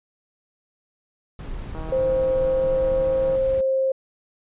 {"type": "noise", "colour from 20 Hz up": "brown", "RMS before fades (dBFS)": -32, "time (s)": [1.39, 3.61], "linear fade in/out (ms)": 2}
{"type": "click train", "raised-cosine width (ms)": 1, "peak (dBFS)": -24, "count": 256, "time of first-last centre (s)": [1.75, 3.354], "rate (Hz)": 159}
{"type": "tone with pitch glide", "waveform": "sine", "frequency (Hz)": [523.3, 530.6], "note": ["C5", "C5"], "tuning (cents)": [0, 24], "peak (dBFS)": -18, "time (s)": [1.92, 3.92], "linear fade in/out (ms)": 5, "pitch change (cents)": 24, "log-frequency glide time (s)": [2.39, 3.57]}
{"effects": ["resampled to 8000 Hz"]}